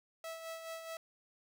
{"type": "tone with tremolo", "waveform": "sawtooth", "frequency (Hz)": 653, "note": "E5", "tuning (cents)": -17, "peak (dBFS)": -37, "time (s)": [0.24, 0.97], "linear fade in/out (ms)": 2, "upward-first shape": "sine", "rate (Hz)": 4.7, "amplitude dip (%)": 50, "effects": []}